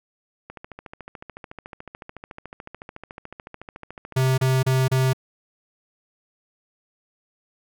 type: click train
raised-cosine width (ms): 0.5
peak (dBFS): -22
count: 55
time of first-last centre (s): 0.5-4.413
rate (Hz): 13.8
type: tone bursts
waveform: square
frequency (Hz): 130.81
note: C3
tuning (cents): 0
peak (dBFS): -18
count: 4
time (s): 4.16-5.133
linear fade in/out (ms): 10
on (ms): 220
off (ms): 31
effects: none